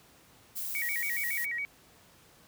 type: noise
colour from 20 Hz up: violet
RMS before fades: -36 dBFS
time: 0.55-1.46 s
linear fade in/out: 20 ms
type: tone with vibrato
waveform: sine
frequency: 2070 Hz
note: C7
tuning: 19 cents flat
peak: -31 dBFS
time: 0.75-1.65 s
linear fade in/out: 0 ms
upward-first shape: square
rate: 7.2 Hz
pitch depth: 150 cents each way
effects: pink hiss -59 dBFS RMS until 2.47 s + high-pass 60 Hz 12 dB/octave